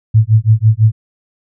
sine tone with tremolo, 110 Hz, A2, in tune, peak -3 dBFS, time 0.14-0.92 s, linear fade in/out 10 ms, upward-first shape sine, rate 6 Hz, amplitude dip 100%, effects none

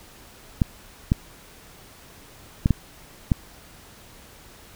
clicks, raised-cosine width 5 ms, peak -5 dBFS, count 5, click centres 0.618 / 1.119 / 2.659 / 2.707 / 3.318 s, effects pink hiss -48 dBFS RMS until 4.75 s

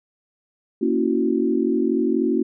sine chord, F# dominant seventh, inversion first, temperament equal, 233.1 / 277.2 / 329.6 / 370 Hz, A#3 / C#4 / E4 / F#4, 0 / 0 / 0 / 0 cents, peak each -23 dBFS, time 0.81-2.43 s, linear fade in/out 10 ms, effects none

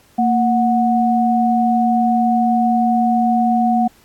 sine tone pair together, 230 / 735.1 Hz, A#3 / F#5, -23 / -11 cents, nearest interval octave + minor sixth, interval 2012 cents, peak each -15 dBFS, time 0.18-3.88 s, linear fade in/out 10 ms, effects pink hiss -52 dBFS RMS until 4.04 s + AAC 64 kbps

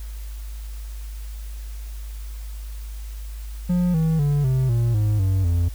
triangle tone with pitch steps, 178 / 160.42 / 144.58 / 130.3 / 117.44 / 105.84 / 95.39 / 85.97 Hz, F3 / E3 / D3 / C3 / A#2 / G#2 / G2 / F2, +33 / -47 / -27 / -7 / +13 / +33 / -47 / -27 cents, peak -15 dBFS, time 3.69-5.69 s, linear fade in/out 10 ms, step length 250 ms, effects added 52 Hz sine -30 dBFS peak until 5.74 s + white hiss -48 dBFS RMS until 5.74 s

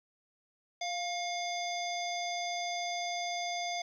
harmonic tone with a mistuned harmonic, 698.5 Hz, F5, in tune, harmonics 1 / 3 / 5 / 7 / 9, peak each -35 / -40 / -42 / -43 / -45 dBFS, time 0.81-3.82 s, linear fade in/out 5 ms, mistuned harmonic 3, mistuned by +51 cents, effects 11-bit

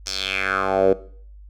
10% pulse tone with band-pass filter sweep, 96 Hz, G2, 36 cents flat, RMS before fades -21 dBFS, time 0.06-0.93 s, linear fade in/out 5 ms, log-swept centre 5800 to 440 Hz, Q 3.9, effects noise-tail reverb RT60 0.5 s tail -17 dB re dry + added 50 Hz sine -40 dBFS peak until 1.49 s

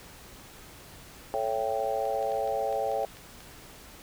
sine chord, A dominant seventh, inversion none, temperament equal with one note detuned, 440 / 554.4 / 669.2 / 784 Hz, A4 / C#5 / E5 / G5, 0 / 0 / +26 / 0 cents, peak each -34 / -31 / -33 / -31 dBFS, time 1.34-3.05 s, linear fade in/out 0 ms
clicks, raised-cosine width 0.2 ms, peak -30 dBFS, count 9, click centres 2.054 / 2.227 / 2.319 / 2.476 / 2.727 / 2.916 / 3.033 / 3.17 / 3.405 s
effects pink hiss -49 dBFS RMS until 4.02 s

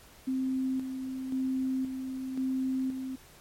sine tone with tremolo, 261.6 Hz, C4, in tune, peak -27 dBFS, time 0.27-3.16 s, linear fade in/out 10 ms, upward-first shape square, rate 0.95 Hz, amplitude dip 50%, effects pink hiss -55 dBFS RMS until 3.4 s + MP3 64 kbps

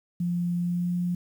sine tone with pitch glide, 174.61 to 176.74 Hz, F3 to F3, 0 to +21 cents, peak -24 dBFS, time 0.2-1.15 s, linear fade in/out 5 ms, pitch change +21 cents, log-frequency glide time 0.58-0.95 s, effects 9-bit

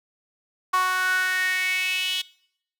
sawtooth tone with high-pass filter sweep, 370 Hz, F#4, in tune, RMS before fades -24 dBFS, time 0.73-2.22 s, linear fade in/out 10 ms, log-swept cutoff 1100 to 3200 Hz, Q 6.1, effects noise-tail reverb RT60 0.7 s tail -22 dB re dry

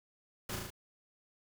pink noise with echo, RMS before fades -40 dBFS, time 0.49-0.56 s, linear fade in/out 5 ms, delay 36 ms, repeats 4, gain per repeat -2 dB, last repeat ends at 0.704 s, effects none

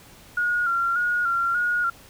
sine tone with vibrato, 1409 Hz, F6, 15 cents sharp, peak -20 dBFS, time 0.37-1.9 s, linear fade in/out 5 ms, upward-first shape square, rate 1.7 Hz, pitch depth 40 cents each way, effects pink hiss -49 dBFS RMS until 2.09 s

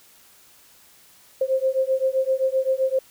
sine beating tone pair, 523.3 / 531 Hz, C5 / C5, 0 / +25 cents, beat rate 7.7 Hz, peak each -22 dBFS, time 1.41-2.99 s, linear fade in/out 5 ms, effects white hiss -53 dBFS RMS until 3.1 s

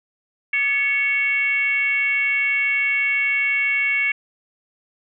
sine tone with frequency modulation, 2217 Hz, C#7, in tune, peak -17 dBFS, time 0.53-4.12 s, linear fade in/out 5 ms, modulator 508 Hz, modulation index 0.67, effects none

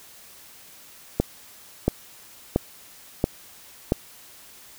click train, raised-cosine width 2 ms, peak -5 dBFS, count 5, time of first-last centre 1.2-3.921 s, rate 1.47 Hz, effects white hiss -48 dBFS RMS until 4.78 s

